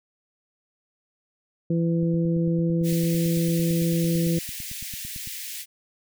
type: harmonic tone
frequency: 167.5 Hz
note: E3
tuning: 28 cents sharp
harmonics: 1 / 2 / 3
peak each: -21 / -27 / -31 dBFS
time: 1.7-4.39 s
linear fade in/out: 5 ms
type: click train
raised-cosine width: 5 ms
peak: -28 dBFS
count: 30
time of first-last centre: 2.03-5.274 s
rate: 8.94 Hz
type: high-pass noise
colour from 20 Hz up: white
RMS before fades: -35 dBFS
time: 2.83-5.66 s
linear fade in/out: 50 ms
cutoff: 1800 Hz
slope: 48 dB/octave
effects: none